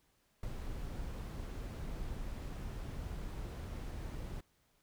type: noise with ADSR envelope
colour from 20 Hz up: brown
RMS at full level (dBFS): -39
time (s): 0.43-4.41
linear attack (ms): 3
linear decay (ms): 16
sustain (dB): -3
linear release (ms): 8
effects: pink hiss -74 dBFS RMS until 4.82 s